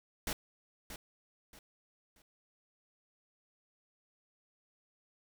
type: noise with echo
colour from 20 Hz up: pink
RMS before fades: -36 dBFS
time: 0.27-0.33 s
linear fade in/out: 2 ms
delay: 630 ms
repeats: 3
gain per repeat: -10 dB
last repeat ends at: 2.22 s
effects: none